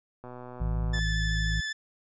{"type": "click train", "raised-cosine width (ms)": 1, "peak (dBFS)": -29, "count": 94, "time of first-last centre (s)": [0.24, 0.99], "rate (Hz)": 124}
{"type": "harmonic tone", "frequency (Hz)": 53.3, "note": "G#1", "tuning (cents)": 46, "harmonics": [1, 2, 3], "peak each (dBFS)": [-27, -34, -33], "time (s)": [0.6, 1.61], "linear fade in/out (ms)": 10}
{"type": "tone with vibrato", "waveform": "sawtooth", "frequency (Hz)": 1742, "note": "A6", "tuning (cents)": -18, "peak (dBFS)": -27, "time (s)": [0.93, 1.73], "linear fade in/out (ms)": 10, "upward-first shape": "triangle", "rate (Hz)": 13, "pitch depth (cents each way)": 15}
{"effects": ["resampled to 16000 Hz"]}